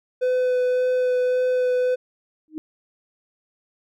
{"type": "tone with vibrato", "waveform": "triangle", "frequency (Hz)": 503, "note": "B4", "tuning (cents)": 32, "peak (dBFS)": -16, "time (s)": [0.21, 1.96], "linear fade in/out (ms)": 20, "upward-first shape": "sine", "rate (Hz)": 1.8, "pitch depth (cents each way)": 10}
{"type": "tone with exponential growth", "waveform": "sine", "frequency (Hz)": 311.1, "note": "D#4", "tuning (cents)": 0, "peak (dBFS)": -24, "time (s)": [2.48, 2.58], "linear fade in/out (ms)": 0, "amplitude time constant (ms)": 21}
{"effects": []}